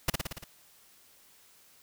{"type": "noise with echo", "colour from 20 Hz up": "pink", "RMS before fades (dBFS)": -25, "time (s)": [0.08, 0.1], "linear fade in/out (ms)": 5, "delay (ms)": 57, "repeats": 6, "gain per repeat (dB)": -3, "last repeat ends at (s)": 0.442, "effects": ["white hiss -60 dBFS RMS until 1.82 s"]}